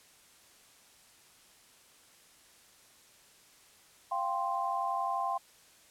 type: chord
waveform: sine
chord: F suspended second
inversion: none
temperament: equal with one note detuned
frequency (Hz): 692.4 / 784 / 1046.5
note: F5 / G5 / C6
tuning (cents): -15 / 0 / 0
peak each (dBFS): -36 / -34 / -33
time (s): 4.11-5.38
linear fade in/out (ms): 10
effects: white hiss -60 dBFS RMS until 5.9 s + low-pass 11000 Hz 12 dB/octave